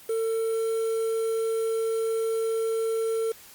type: tone with quantisation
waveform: triangle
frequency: 450 Hz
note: A4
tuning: 39 cents sharp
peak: -22 dBFS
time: 0.09-3.32 s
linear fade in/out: 5 ms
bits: 7
effects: white hiss -49 dBFS RMS until 3.54 s + Opus 32 kbps